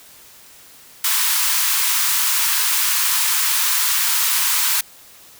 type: high-pass noise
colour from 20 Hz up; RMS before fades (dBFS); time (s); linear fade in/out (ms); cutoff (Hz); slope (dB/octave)
white; -18; 1.04-4.81; 5; 880; 96
effects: white hiss -45 dBFS RMS until 5.39 s